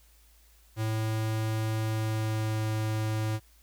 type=tone with pitch glide; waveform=square; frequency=110 to 108.99 Hz; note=A2 to A2; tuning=0 to -16 cents; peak=-28 dBFS; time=0.76-3.4 s; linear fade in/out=50 ms; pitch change=-16 cents; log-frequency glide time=1.82-2.66 s; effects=added 55 Hz sine -58 dBFS peak until 3.62 s + white hiss -63 dBFS RMS until 3.62 s